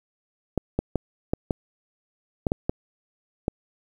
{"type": "clicks", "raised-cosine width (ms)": 2, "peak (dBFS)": -9, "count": 9, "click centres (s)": [0.577, 0.79, 0.957, 1.335, 1.508, 2.468, 2.519, 2.695, 3.481], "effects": ["8-bit"]}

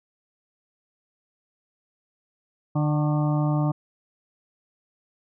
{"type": "harmonic tone with a mistuned harmonic", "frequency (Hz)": 149.5, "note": "D3", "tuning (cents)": 31, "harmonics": [1, 2, 4, 5, 6, 7, 8], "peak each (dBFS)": [-21, -27, -33, -35, -37, -38, -39], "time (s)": [2.75, 3.72], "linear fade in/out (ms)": 10, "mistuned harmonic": 7, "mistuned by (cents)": 68, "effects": []}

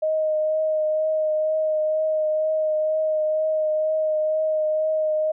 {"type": "tone with vibrato", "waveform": "sine", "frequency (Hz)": 622.3, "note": "D#5", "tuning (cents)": 0, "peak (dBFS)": -19, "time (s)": [0.02, 5.32], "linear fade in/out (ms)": 10, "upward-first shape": "triangle", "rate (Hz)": 2.1, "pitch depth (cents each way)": 18, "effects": []}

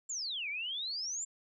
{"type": "exponential two-way sweep", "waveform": "sine", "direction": "down then up", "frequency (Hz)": [7459, 2223, 7459], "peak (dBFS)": -35, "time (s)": [0.09, 1.25], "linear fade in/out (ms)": 10, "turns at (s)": 0.49, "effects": []}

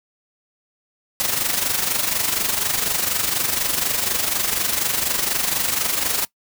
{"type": "noise with amplitude modulation", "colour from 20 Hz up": "white", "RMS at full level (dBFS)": -19, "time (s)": [1.2, 6.25], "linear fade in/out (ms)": 0, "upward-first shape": "sine", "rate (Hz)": 24.1, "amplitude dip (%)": 60, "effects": ["noise-tail reverb RT60 0.1 s tail -21 dB re dry"]}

